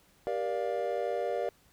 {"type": "chord", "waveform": "triangle", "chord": "G minor seventh", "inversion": "none", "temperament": "equal with one note detuned", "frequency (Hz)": [392, 473.5, 587.3, 698.5], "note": ["G4", "Bb4", "D5", "F5"], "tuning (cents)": [0, 27, 0, 0], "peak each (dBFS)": [-35, -32, -32, -34], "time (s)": [0.27, 1.49], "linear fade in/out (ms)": 0, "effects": ["pink hiss -64 dBFS RMS until 1.72 s"]}